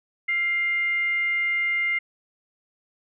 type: tone with frequency modulation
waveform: sine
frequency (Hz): 2100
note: C7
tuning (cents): +6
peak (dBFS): -21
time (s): 0.28-1.99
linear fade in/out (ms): 10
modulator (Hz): 729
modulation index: 0.23
effects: none